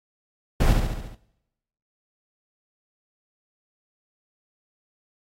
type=noise with echo; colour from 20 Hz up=brown; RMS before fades=-18 dBFS; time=0.6-0.73 s; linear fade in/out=5 ms; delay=70 ms; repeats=6; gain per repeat=-4 dB; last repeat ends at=1.15 s; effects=noise-tail reverb RT60 0.9 s tail -20 dB re dry + AAC 48 kbps